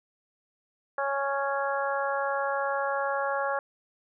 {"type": "harmonic tone", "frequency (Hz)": 277.2, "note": "C#4", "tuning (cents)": 0, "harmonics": [2, 3, 4, 5, 6], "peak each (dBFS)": [-30, -32, -33, -34, -35], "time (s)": [0.98, 3.59], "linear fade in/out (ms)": 2, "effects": []}